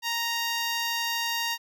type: tone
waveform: 10% pulse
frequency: 932.3 Hz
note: A#5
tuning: in tune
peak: -18 dBFS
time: 0.02-1.58 s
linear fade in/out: 50 ms
effects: none